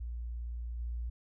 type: tone with level steps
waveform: sine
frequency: 58.8 Hz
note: A#1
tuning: 16 cents sharp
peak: -36 / -34 dBFS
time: 0-1.1 s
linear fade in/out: 10 ms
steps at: 0.78 s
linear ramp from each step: 20 ms
effects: none